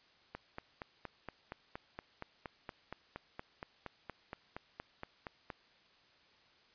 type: click train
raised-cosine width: 0.5 ms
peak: -27 dBFS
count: 23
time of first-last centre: 0.35-5.502 s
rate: 4.27 Hz
effects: white hiss -66 dBFS RMS until 6.74 s + resampled to 11025 Hz